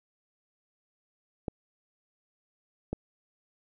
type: clicks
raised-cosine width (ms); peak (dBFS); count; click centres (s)
2; -18; 2; 1.482 / 2.93
effects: none